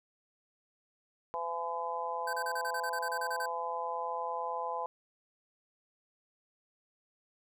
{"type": "harmonic tone", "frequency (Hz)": 168.9, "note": "E3", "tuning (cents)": 42, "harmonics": [3, 4, 5, 6], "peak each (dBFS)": [-40, -41, -38, -37], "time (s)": [1.34, 4.86], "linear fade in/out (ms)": 0}
{"type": "tone bursts", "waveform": "square", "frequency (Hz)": 1544, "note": "G6", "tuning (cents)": -27, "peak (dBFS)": -36, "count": 13, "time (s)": [2.27, 3.46], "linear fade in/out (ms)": 5, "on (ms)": 62, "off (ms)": 32}
{"effects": []}